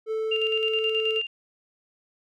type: tone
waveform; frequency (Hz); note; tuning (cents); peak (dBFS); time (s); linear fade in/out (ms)
triangle; 440; A4; 0; -23; 0.06-1.22; 50
type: tone with tremolo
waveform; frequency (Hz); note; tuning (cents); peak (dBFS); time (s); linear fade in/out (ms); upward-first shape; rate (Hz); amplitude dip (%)
sine; 2794; F7; 0; -23; 0.31-1.27; 10; square; 9.4; 55
effects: none